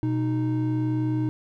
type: tone pair together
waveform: triangle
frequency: 123.1 / 310.2 Hz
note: B2 / D#4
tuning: -5 / -5 cents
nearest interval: octave + major third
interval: 1600 cents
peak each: -23 dBFS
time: 0.03-1.29 s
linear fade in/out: 0 ms
effects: none